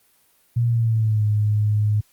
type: tone with pitch glide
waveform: sine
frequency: 118.4 to 105.48 Hz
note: A#2 to G#2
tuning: +27 to +27 cents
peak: -16 dBFS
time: 0.56-2.01 s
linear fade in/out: 10 ms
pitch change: -200 cents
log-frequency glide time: 0.67-1.25 s
effects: white hiss -60 dBFS RMS until 2.12 s + Opus 32 kbps